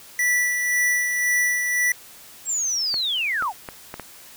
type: tone with tremolo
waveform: square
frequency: 1963 Hz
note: B6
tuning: 11 cents flat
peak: -18 dBFS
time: 0.19-1.92 s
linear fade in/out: 2 ms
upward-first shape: sine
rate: 1.9 Hz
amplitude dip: 40%
type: linear sweep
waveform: sine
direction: down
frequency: 7680 to 661 Hz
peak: -21 dBFS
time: 2.45-3.53 s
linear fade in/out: 50 ms
type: clicks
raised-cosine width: 0.5 ms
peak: -17 dBFS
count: 5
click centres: 2.942 / 3.424 / 3.688 / 3.941 / 3.997 s
effects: white hiss -45 dBFS RMS until 4.36 s